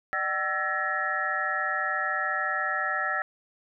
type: tone cluster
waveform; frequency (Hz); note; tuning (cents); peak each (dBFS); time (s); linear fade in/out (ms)
sine; 601 / 761 / 1333 / 1707 / 1882; D5 / F#5 / E6 / G#6 / A#6; +40 / +48 / +19 / +47 / +16; -37 / -34 / -30 / -31 / -31; 0.13-3.22; 0
effects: none